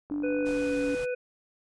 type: click train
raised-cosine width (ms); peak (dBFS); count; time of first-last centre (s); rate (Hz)
1; -32; 24; 0.1-0.57; 48.9
type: tone with pitch glide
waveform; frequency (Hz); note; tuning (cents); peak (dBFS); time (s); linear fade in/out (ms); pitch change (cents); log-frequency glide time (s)
sine; 293.7 to 284.4; D4 to C#4; 0 to +45; -28; 0.11-0.95; 2; -55; 0.4-0.77
type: harmonic tone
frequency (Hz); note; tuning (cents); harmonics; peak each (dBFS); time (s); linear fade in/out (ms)
496.6; B4; +9; 1 / 3 / 5; -28 / -40 / -40; 0.23-1.15; 10
type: noise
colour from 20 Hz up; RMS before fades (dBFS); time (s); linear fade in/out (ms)
pink; -43; 0.45-1.06; 20
effects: resampled to 22050 Hz